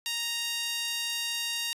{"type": "tone with high-pass filter", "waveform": "sawtooth", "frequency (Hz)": 932.3, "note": "A#5", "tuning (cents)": 0, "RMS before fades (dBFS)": -32, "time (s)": [0.06, 1.73], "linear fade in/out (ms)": 0, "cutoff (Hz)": 3100, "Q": 1.6, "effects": ["resampled to 32000 Hz"]}